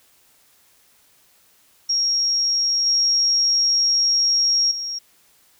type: tone with level steps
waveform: sine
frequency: 5588 Hz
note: F8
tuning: in tune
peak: -17 / -15 / -25 dBFS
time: 1.89-4.99 s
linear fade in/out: 10 ms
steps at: 2.86 / 4.71 s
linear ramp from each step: 5 ms
effects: white hiss -57 dBFS RMS until 5.59 s